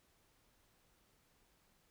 silence, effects pink hiss -73 dBFS RMS until 1.9 s

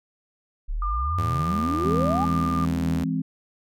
sine exponential sweep, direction up, 32.7 to 871 Hz, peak -24 dBFS, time 0.68-2.26 s, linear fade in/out 20 ms
sine tone with vibrato, 1201 Hz, D6, 38 cents sharp, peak -26 dBFS, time 0.82-2.65 s, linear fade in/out 2 ms, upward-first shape sine, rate 18 Hz, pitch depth 16 cents each way
sawtooth tone with pitch glide, 81.7 to 80.34 Hz, E2 to E2, -15 to -44 cents, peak -24 dBFS, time 1.18-3.04 s, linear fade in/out 5 ms, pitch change -29 cents, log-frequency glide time 1.63-2.83 s
sine chord, E augmented, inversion none, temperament equal with one note detuned, 164.81 / 204.1 / 261.6 Hz, E3 / G#3 / B#3, 0 / -30 / 0 cents, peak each -26 / -30 / -26 dBFS, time 1.84-3.22 s, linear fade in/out 10 ms
effects none

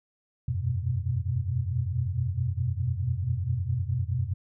sine tone cluster, 86.6 / 96.5 / 122.3 / 126.9 Hz, F2 / G2 / B2 / B2, -14 / -27 / -16 / +47 cents, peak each -31 dBFS, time 0.48-4.34 s, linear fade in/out 5 ms, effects none

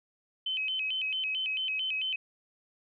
sine tone with vibrato, 2794 Hz, F7, in tune, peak -29 dBFS, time 0.46-2.16 s, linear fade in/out 5 ms, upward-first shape square, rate 4.5 Hz, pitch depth 160 cents each way, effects none

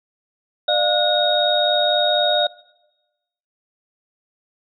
sine tone cluster, 599 / 703 / 1450 / 3748 Hz, D5 / F5 / F#6 / A#7, +34 / +11 / -35 / +9 cents, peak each -19 / -22 / -27 / -19 dBFS, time 0.68-2.47 s, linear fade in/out 5 ms, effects noise-tail reverb RT60 1.0 s tail -20 dB re dry

